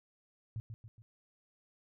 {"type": "tone with echo", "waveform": "sine", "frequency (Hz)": 111.5, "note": "A2", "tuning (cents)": 23, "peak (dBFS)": -36, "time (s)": [0.56, 0.6], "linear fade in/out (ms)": 0, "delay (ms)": 140, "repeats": 3, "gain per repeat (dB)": -6, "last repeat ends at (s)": 1.02, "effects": []}